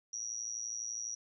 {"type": "tone with amplitude modulation", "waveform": "sine", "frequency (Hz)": 5760, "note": "F#8", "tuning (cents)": -47, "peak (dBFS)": -33, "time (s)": [0.13, 1.15], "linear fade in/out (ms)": 5, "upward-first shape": "sine", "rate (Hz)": 112, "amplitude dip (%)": 95, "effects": []}